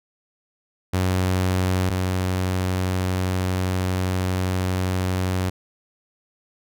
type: tone pair in turn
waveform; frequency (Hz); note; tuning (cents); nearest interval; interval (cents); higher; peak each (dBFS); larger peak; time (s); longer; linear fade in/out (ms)
sawtooth; 92.5 / 92.5; F#2 / F#2; 0 / 0; unison; 0; neither; -15 / -17; first; 0.93-1.9 / 1.9-5.5; second; 10
effects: none